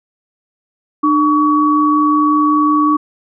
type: tone pair together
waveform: sine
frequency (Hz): 300.9 / 1130.8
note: D4 / C#6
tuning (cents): +42 / +34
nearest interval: octave + major seventh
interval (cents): 2292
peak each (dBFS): -12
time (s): 1.03-2.97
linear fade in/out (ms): 10
effects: none